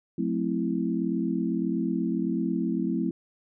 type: chord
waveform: sine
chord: F# half-diminished seventh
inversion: none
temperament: equal with one note detuned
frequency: 181.82 / 220 / 261.6 / 329.6 Hz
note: F#3 / A3 / C4 / E4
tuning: -30 / 0 / 0 / 0 cents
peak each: -30 dBFS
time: 0.18-3.11 s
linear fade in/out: 5 ms
effects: none